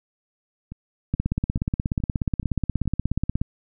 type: two click trains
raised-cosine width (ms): 5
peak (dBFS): -23 / -10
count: 6 / 39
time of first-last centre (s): 0.72-2.857 / 1.14-3.415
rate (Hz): 2.34 / 16.7
effects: none

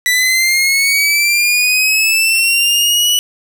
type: linear sweep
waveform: sawtooth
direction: up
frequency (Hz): 1968 to 2961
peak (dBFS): -7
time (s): 0.06-3.19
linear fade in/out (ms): 0
effects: 8-bit

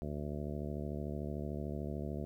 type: harmonic tone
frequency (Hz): 73.42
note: D2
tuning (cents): 0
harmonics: 1 / 2 / 3 / 4 / 5 / 6 / 7 / 8 / 9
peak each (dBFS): -42 / -42 / -43 / -49 / -46 / -51 / -51 / -51 / -50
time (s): 0.02-2.25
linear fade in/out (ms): 0
effects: 12-bit

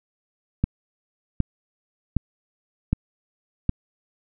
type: click train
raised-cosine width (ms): 5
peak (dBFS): -7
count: 5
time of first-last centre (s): 0.64-3.693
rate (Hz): 1.31
effects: none

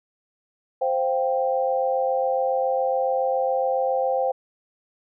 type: chord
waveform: sine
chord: C suspended fourth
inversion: none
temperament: just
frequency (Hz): 523.3 / 697.7 / 784.9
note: C5 / F5 / G5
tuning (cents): 0 / -2 / +2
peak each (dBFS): -22 / -28 / -25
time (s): 0.81-4.32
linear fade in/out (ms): 10
effects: none

